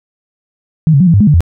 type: tone with pitch steps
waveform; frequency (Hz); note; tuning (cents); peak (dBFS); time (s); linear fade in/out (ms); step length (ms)
sine; 158.6 / 138.5 / 184.1 / 166.6 / 100.6 / 209.3 / 148.8 / 84.9; D#3 / C#3 / F#3 / E3 / G2 / G#3 / D3 / F2; +33 / -1 / -8 / +19 / +45 / +14 / +23 / -48; -4; 0.87-1.406; 0; 67
effects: none